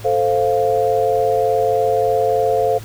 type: chord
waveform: sine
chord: F major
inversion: first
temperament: equal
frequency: 440 / 523.3 / 698.5 Hz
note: A4 / C5 / F5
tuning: 0 / 0 / 0 cents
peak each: -18 dBFS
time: 0.04-2.79 s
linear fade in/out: 20 ms
effects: added 108 Hz sine -33 dBFS peak until 2.84 s + pink hiss -39 dBFS RMS until 2.84 s